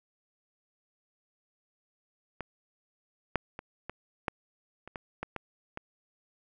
clicks, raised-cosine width 0.5 ms, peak -21 / -11 / -24 / -22 / -14 / -29 / -22 / -19 / -20 / -22 dBFS, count 10, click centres 2.407 / 3.357 / 3.591 / 3.896 / 4.282 / 4.876 / 4.958 / 5.23 / 5.363 / 5.774 s, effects none

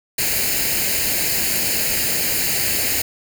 white noise with comb filter, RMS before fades -20 dBFS, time 0.18-3.02 s, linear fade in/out 5 ms, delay 0.43 ms, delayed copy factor +0.7, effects none

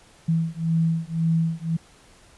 sine beating tone pair, 163 / 164.9 Hz, E3 / E3, -19 / +1 cents, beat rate 1.9 Hz, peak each -23 dBFS, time 0.28-1.77 s, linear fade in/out 10 ms, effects pink hiss -53 dBFS RMS until 2.37 s + resampled to 24000 Hz

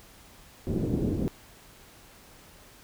white low-pass noise, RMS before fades -28 dBFS, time 0.67-1.28 s, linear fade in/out 0 ms, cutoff 360 Hz, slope 24 dB/octave, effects pink hiss -53 dBFS RMS until 2.83 s

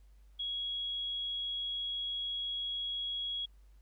sine tone, 3322 Hz, G#7, in tune, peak -34 dBFS, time 0.39-3.46 s, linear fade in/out 10 ms, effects added 50 Hz sine -56 dBFS peak until 3.81 s + pink hiss -75 dBFS RMS until 3.81 s

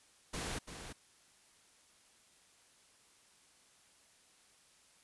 pink noise with echo, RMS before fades -40 dBFS, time 0.33-0.59 s, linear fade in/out 10 ms, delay 340 ms, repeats 1, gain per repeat -8 dB, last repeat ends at 0.93 s, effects white hiss -66 dBFS RMS until 5.03 s + resampled to 24000 Hz

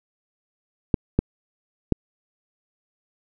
clicks, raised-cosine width 3 ms, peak -4 dBFS, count 3, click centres 0.942 / 1.19 / 1.923 s, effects none

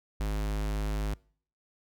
square tone, 51.91 Hz, G#1, in tune, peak -29 dBFS, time 0.2-1.14 s, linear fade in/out 5 ms, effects noise-tail reverb RT60 0.5 s tail -24 dB re dry

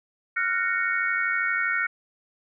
sine chord, Gb major seventh, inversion third, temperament just, 1387.5 / 1480 / 1850 / 2220 Hz, F6 / Gb6 / Bb6 / Db7, -12 / 0 / -14 / +2 cents, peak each -28 dBFS, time 0.36-1.87 s, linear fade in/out 10 ms, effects none

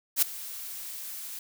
blue noise with ADSR envelope, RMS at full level -20 dBFS, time 0.16-1.39 s, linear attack 63 ms, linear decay 5 ms, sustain -19 dB, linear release 3 ms, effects none

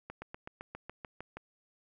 slowing click train, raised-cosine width 0.5 ms, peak -27 dBFS, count 10, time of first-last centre 0.1-1.37 s, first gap 120 ms, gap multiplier 1.04, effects none

